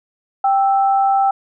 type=tone pair together; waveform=sine; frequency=785.1 / 1318.5 Hz; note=G5 / E6; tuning=+2 / 0 cents; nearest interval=major sixth; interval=898 cents; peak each=-12 / -23 dBFS; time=0.44-1.31 s; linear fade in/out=5 ms; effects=none